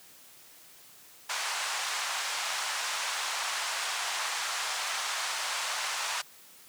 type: band-pass noise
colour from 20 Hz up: pink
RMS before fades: -33 dBFS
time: 1.29-6.22 s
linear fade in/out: 10 ms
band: 820 to 8700 Hz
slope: 24 dB/octave
effects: white hiss -54 dBFS RMS until 6.68 s + high-pass 100 Hz 12 dB/octave